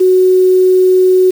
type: tone with quantisation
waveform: sine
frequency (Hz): 370.5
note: F#4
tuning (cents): +2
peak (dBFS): -5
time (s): 0-1.31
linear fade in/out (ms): 10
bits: 5
effects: none

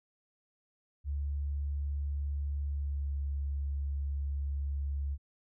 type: tone with pitch glide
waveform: sine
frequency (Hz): 71.4 to 70.3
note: D2 to C#2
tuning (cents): -48 to +25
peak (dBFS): -31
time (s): 1.04-5.18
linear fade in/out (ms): 50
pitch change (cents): -27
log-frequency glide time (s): 2.68-3.13
effects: none

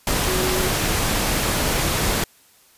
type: tone in noise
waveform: sine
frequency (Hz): 370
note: F#4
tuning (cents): 0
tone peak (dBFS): -24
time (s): 0.27-0.68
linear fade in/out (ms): 2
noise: pink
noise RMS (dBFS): -21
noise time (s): 0.07-2.24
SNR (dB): -6
effects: white hiss -54 dBFS RMS until 2.77 s + resampled to 32000 Hz

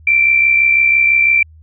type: tone with amplitude modulation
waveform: sine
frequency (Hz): 2349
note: D7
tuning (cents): 0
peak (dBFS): -6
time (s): 0.07-1.43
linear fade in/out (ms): 5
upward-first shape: sine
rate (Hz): 66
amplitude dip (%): 50
effects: added 79 Hz sine -39 dBFS peak until 1.62 s

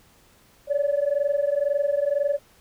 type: tone pair together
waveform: sine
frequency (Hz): 561 / 583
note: C#5 / D5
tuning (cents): +21 / -13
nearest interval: minor second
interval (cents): 66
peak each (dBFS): -22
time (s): 0.67-2.39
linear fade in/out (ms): 50
effects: tanh soft clip ceiling -15 dBFS + pink hiss -57 dBFS RMS until 2.6 s

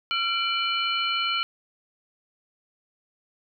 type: tone cluster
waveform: sine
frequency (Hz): 1364 / 2350 / 2983 / 4212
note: F6 / D7 / F#7 / C8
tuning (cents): -41 / +1 / +13 / +11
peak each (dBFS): -28 / -29 / -27 / -33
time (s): 0.11-1.43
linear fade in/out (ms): 0
effects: none

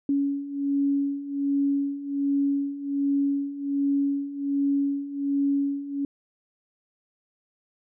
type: beating tone pair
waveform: sine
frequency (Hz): 279.5 / 280.8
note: C#4 / C#4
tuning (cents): +14 / +22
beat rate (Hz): 1.3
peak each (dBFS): -28 / -24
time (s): 0.09-6.05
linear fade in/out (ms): 2
effects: none

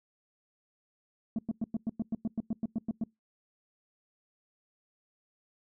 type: tone bursts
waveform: sine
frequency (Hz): 223.3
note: A3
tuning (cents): +26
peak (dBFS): -25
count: 14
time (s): 1.36-3.038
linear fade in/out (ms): 2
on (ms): 27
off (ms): 100
effects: noise-tail reverb RT60 0.2 s tail -26 dB re dry + tanh soft clip ceiling -27 dBFS

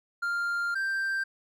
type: tone pair in turn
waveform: triangle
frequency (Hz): 1396.9 / 1573.4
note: F6 / G6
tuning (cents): 0 / +6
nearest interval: major second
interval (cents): 206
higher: second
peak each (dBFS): -25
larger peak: neither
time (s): 0.22-0.75 / 0.75-1.24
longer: first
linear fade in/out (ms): 10
effects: none

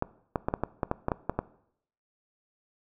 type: clicks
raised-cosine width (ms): 1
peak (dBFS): -12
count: 11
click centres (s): 0.024 / 0.358 / 0.485 / 0.539 / 0.636 / 0.832 / 0.914 / 1.084 / 1.118 / 1.296 / 1.39
effects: noise-tail reverb RT60 0.7 s tail -19 dB re dry

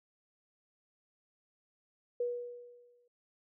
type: tone with exponential decay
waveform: sine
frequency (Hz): 484.4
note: B4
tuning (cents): -34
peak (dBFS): -29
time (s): 2.2-3.08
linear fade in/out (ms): 5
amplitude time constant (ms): 190
effects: none

